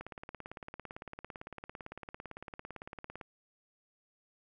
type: click train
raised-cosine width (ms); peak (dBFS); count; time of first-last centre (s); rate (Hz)
0.5; -28; 58; 0.01-3.212; 17.8
effects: none